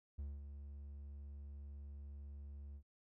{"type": "tone with ADSR envelope", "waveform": "triangle", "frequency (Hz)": 71, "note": "C#2", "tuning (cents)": 42, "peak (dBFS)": -39, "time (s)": [0.18, 2.83], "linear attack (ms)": 12, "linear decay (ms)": 210, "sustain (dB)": -7, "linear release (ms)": 72, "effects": []}